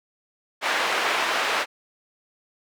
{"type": "band-pass noise", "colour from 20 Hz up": "white", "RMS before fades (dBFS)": -24, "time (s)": [0.61, 1.66], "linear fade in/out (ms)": 50, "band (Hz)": [510, 2200], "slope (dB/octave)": 12, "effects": []}